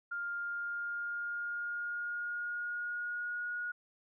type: tone with pitch glide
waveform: sine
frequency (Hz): 1403 to 1445.8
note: F6 to F#6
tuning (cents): +8 to -40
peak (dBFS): -35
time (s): 0.11-3.72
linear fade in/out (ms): 10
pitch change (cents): +52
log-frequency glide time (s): 0.34-3.49
effects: none